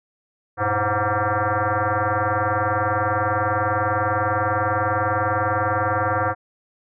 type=tone with frequency modulation; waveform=sine; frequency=325 Hz; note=E4; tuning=24 cents flat; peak=-18 dBFS; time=0.57-6.35 s; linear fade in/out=50 ms; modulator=210 Hz; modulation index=6.1; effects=none